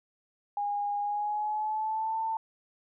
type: tone with pitch glide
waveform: sine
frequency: 818 to 892 Hz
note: G#5 to A5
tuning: -26 to +23 cents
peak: -28 dBFS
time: 0.57-2.37 s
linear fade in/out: 2 ms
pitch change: +149 cents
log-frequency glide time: 1-2.19 s
effects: none